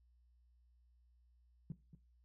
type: tone with echo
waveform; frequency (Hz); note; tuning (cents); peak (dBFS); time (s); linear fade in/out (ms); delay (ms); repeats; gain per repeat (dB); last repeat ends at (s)
sine; 157.8; D#3; +25; -39; 1.7-1.72; 2; 230; 1; -13; 1.95
effects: noise-tail reverb RT60 0.3 s tail -17 dB re dry + added 60 Hz sine -67 dBFS peak until 2.24 s